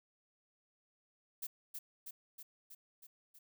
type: noise with echo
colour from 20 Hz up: violet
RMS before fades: -41 dBFS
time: 1.42-1.47 s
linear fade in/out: 10 ms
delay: 320 ms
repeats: 6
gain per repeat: -3 dB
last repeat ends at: 3.39 s
effects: none